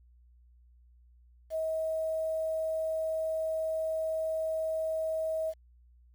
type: tone with quantisation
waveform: sine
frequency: 639 Hz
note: D#5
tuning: 46 cents sharp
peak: -29 dBFS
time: 1.5-5.54 s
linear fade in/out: 50 ms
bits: 9
effects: added 60 Hz sine -57 dBFS peak until 6.14 s